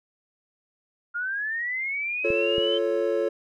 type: linear sweep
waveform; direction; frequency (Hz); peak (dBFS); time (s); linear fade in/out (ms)
sine; up; 1396.9 to 3104; -26; 1.14-2.79; 20
type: chord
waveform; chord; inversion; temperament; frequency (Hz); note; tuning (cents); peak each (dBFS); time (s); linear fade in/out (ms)
triangle; F augmented; none; equal; 349.2 / 440 / 554.4; F4 / A4 / C#5; 0 / 0 / 0; -26 / -24 / -24; 2.24-3.29; 10
type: clicks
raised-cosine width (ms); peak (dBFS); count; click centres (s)
3; -21; 2; 2.304 / 2.582
effects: none